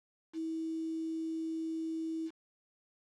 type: tone with quantisation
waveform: sine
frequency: 323 Hz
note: E4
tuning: 35 cents flat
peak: -34 dBFS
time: 0.33-2.31 s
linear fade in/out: 50 ms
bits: 9
effects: low-pass 6000 Hz 12 dB/octave